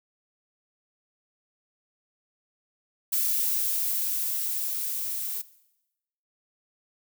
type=noise with level ramp; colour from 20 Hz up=violet; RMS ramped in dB=-25 to -32 dBFS; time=3.12-5.42 s; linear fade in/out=10 ms; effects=noise-tail reverb RT60 0.9 s tail -18 dB re dry